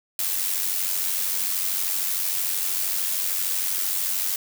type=noise with amplitude modulation; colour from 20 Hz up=blue; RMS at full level=-23 dBFS; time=0.19-4.36 s; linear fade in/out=2 ms; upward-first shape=sine; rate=93.1 Hz; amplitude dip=50%; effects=none